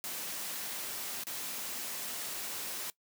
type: noise with dropouts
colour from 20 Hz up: white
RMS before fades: -39 dBFS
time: 0.04-2.9 s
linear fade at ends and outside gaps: 0 ms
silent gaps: 1.236-1.269 s
effects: noise-tail reverb RT60 0.1 s tail -20 dB re dry + high-pass 150 Hz 12 dB/octave